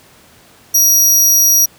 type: tone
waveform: sawtooth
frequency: 5750 Hz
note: F8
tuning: 50 cents sharp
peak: -5 dBFS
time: 0.74-1.66 s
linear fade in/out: 10 ms
effects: pink hiss -45 dBFS RMS until 1.78 s + high-pass 80 Hz 12 dB/octave